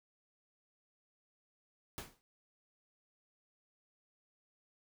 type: noise with exponential decay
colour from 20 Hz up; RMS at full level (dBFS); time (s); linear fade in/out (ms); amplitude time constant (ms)
pink; -41; 1.98-2.21; 0; 48
effects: none